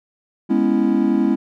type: chord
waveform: triangle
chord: C# minor seventh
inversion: second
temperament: equal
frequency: 207.7 / 246.9 / 277.2 / 329.6 Hz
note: G#3 / B3 / C#4 / E4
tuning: 0 / 0 / 0 / 0 cents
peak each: -18 dBFS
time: 0.49-1.36 s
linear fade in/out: 20 ms
effects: none